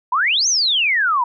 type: exponential two-way sweep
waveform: sine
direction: up then down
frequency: 932.3 to 6500 to 932.3 Hz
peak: -14 dBFS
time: 0.12-1.24 s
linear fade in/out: 5 ms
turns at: 0.48 s
effects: none